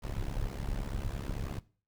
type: noise with amplitude modulation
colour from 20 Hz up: brown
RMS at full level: -32 dBFS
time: 0.02-1.6 s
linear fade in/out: 20 ms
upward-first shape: sine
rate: 69.2 Hz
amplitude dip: 90%
effects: noise-tail reverb RT60 0.4 s tail -20 dB re dry